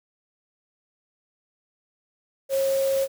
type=tone in noise; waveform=sine; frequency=542 Hz; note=C#5; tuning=39 cents flat; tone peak=-20 dBFS; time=2.49-3.08 s; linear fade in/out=50 ms; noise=white; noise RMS=-36 dBFS; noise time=2.49-3.08 s; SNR=+13 dB; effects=none